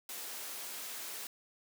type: high-pass noise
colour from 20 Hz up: white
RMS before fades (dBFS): -43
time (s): 0.09-1.27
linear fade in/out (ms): 2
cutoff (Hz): 290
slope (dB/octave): 12
effects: none